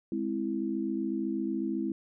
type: chord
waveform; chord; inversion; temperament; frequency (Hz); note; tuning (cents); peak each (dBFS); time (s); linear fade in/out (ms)
sine; Ab augmented; none; equal; 207.7 / 261.6 / 329.6; Ab3 / C4 / E4; 0 / 0 / 0; -34 / -34 / -32; 0.12-1.92; 2
effects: none

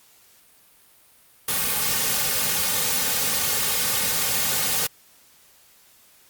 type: noise with comb filter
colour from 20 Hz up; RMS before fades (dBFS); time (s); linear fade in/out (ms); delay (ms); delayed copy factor
white; -23; 1.48-4.87; 5; 3; -0.75
effects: white hiss -55 dBFS RMS until 6.29 s + Opus 48 kbps

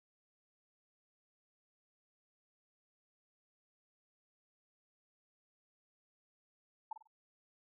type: tone with echo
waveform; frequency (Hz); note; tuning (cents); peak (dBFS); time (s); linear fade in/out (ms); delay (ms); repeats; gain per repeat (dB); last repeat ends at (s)
sine; 880; A5; 0; -37; 6.91-6.93; 5; 48; 3; -10; 7.074
effects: none

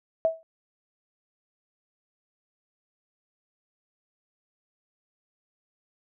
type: tone with exponential decay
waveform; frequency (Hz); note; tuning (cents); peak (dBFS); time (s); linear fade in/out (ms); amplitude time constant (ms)
sine; 650; E5; -24; -16; 0.25-0.43; 0; 37
effects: none

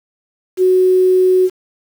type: tone with quantisation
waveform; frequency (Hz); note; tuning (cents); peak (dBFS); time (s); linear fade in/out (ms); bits
sine; 370; F#4; 0; -8; 0.57-1.5; 50; 6
effects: none

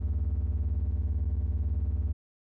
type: beating tone pair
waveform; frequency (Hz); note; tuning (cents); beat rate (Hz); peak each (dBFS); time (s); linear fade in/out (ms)
triangle; 67.4 / 85.4; C#2 / F2; -48 / -38; 18; -25 / -27; 0-2.13; 20
effects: tanh soft clip ceiling -20 dBFS

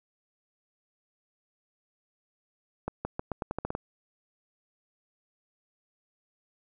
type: accelerating click train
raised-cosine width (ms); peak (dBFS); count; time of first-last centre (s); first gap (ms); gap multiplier
1; -17; 10; 2.88-3.751; 170; 0.85
effects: none

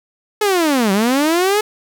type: linear two-way sweep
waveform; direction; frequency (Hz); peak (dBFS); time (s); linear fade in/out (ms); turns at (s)
sawtooth; down then up; 432.2 to 187.7 to 432.2; -9; 0.41-1.61; 5; 0.92
effects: none

